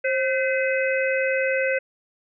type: harmonic tone with a mistuned harmonic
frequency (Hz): 510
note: C5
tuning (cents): -44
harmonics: 1 / 3 / 4 / 5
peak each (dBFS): -22 / -27 / -28 / -29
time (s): 0.04-1.79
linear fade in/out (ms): 10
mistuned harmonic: 1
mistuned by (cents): +69
effects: none